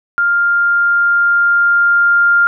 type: tone with level ramp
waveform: sine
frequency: 1400 Hz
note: F6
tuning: 4 cents sharp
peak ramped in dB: -10 to -7 dBFS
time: 0.18-2.47 s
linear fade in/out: 0 ms
effects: none